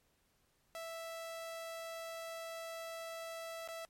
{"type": "tone with dropouts", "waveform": "sawtooth", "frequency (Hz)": 659.3, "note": "E5", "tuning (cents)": 0, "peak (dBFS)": -39, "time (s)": [0.75, 3.85], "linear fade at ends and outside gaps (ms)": 0, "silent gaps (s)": [3.676, 3.687], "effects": ["pink hiss -75 dBFS RMS until 3.89 s", "MP3 64 kbps"]}